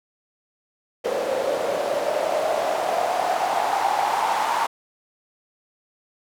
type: noise with band-pass filter sweep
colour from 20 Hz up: white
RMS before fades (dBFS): -23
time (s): 1.04-4.67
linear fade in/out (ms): 10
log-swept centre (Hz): 500 to 910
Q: 5.8
effects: none